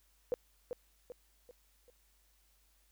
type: tone with echo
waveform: sine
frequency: 493.9 Hz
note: B4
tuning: in tune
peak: -29 dBFS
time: 0.32-0.34 s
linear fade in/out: 0 ms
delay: 390 ms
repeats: 4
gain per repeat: -7 dB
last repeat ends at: 1.9 s
effects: added 50 Hz sine -70 dBFS peak until 2.91 s + white hiss -72 dBFS RMS until 2.91 s